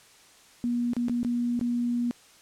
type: tone with dropouts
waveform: sine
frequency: 240.3 Hz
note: B3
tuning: 47 cents flat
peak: -24 dBFS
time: 0.64-2.11 s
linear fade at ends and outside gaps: 0 ms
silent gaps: 0.934-0.966 / 1.084-1.096 / 1.231-1.248 / 1.593-1.612 s
effects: white hiss -55 dBFS RMS until 2.41 s + low-pass 9000 Hz 12 dB/octave